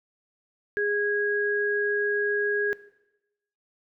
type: tone pair together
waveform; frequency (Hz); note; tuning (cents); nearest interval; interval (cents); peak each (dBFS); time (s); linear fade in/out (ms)
sine; 412.2 / 1648.8; G#4 / G#6; -13 / -13; 2 octaves; 2400; -26; 0.77-2.73; 0
effects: noise-tail reverb RT60 0.9 s tail -17 dB re dry